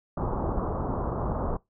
pink low-pass noise, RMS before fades -29 dBFS, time 0.17-1.57 s, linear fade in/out 5 ms, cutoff 1200 Hz, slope 48 dB/octave, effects noise-tail reverb RT60 0.2 s tail -23 dB re dry

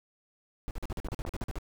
brown noise bursts, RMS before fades -34 dBFS, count 13, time 0.68-1.585 s, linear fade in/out 0 ms, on 29 ms, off 44 ms
click train, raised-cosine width 1 ms, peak -23 dBFS, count 4, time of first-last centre 0.92-1.417 s, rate 6.04 Hz
effects none

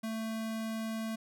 square tone, 222.4 Hz, A3, 19 cents sharp, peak -35 dBFS, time 0.03-1.16 s, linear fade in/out 10 ms, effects none

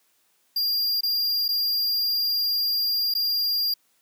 square tone with dropouts, 4793 Hz, D8, 34 cents sharp, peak -22 dBFS, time 0.56-3.74 s, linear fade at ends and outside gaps 5 ms, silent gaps 1.009-1.032 / 1.482-1.488 / 3.14-3.15 s, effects white hiss -66 dBFS RMS until 4.01 s + high-pass 150 Hz 12 dB/octave

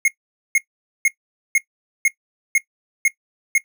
square tone bursts, 2153 Hz, C7, 49 cents sharp, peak -13 dBFS, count 8, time 0.05-3.58 s, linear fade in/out 2 ms, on 30 ms, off 470 ms, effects noise-tail reverb RT60 0.1 s tail -18 dB re dry

